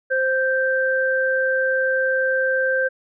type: tone pair together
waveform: sine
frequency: 523.3 / 1567.1 Hz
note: C5 / G6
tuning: 0 / -1 cents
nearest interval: octave + perfect fifth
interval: 1899 cents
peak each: -20 dBFS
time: 0.1-2.89 s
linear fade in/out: 20 ms
effects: none